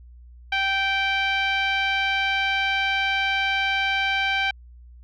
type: tone with low-pass filter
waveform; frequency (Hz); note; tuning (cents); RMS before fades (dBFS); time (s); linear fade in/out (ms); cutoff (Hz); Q
10% pulse; 780; G5; -9; -23; 0.52-4.51; 5; 2600; 1.5
effects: added 60 Hz sine -43 dBFS peak until 5.03 s